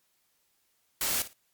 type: noise with echo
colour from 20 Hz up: white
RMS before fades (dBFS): -29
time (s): 1.01-1.22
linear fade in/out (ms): 2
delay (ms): 56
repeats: 2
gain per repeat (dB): -14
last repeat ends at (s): 1.332
effects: white hiss -72 dBFS RMS until 1.53 s + MP3 96 kbps